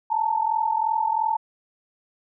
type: tone pair together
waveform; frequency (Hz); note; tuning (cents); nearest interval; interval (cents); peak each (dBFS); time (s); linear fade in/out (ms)
sine; 869 / 911.9; A5 / A#5; -22 / -38; minor second; 84; -23; 0.1-1.37; 10
effects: none